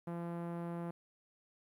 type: tone with low-pass filter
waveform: sawtooth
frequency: 170.8 Hz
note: F3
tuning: 38 cents flat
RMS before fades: -41 dBFS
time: 0.07-0.91 s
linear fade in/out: 5 ms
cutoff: 1100 Hz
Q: 0.94
effects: 12-bit